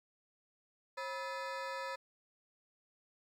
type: ring-modulated tone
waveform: 25% pulse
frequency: 757 Hz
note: F#5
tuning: 39 cents sharp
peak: -32 dBFS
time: 0.97-1.96 s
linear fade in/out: 10 ms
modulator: 219 Hz
effects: low-pass 5000 Hz 12 dB/octave + 11-bit